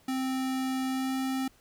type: tone with pitch glide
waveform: square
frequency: 261.6 to 263.6 Hz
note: C4 to C4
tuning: 0 to +13 cents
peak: -29 dBFS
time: 0.08-1.48 s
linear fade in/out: 5 ms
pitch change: +13 cents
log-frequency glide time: 0.88-1.14 s
effects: pink hiss -62 dBFS RMS until 1.6 s